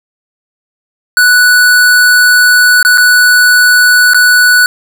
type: tone with dropouts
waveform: square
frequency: 1480 Hz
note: F#6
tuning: in tune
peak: -4 dBFS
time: 1.17-4.66 s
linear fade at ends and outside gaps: 1 ms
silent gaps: 2.828-2.849 / 2.975-2.98 / 4.135-4.145 s
effects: none